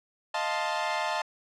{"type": "chord", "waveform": "sawtooth", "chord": "F dominant seventh", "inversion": "third", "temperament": "equal", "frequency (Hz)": [622.3, 698.5, 880, 1046.5], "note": ["Eb5", "F5", "A5", "C6"], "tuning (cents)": [0, 0, 0, 0], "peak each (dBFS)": [-30, -30, -27, -31], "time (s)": [0.34, 1.22], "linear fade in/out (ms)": 5, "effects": ["low-pass 5000 Hz 12 dB/octave"]}